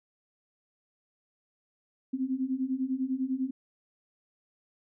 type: beating tone pair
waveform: sine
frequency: 255.4 / 265.4 Hz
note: C4 / C4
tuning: -42 / +25 cents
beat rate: 10 Hz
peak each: -32 / -30 dBFS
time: 2.13-3.51 s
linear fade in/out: 10 ms
effects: none